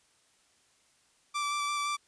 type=tone with vibrato; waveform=sawtooth; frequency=1167 Hz; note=D6; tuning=11 cents flat; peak=-26 dBFS; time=1.34-1.97 s; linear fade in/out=20 ms; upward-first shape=square; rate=5.8 Hz; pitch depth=11 cents each way; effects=white hiss -67 dBFS RMS until 2.07 s + resampled to 22050 Hz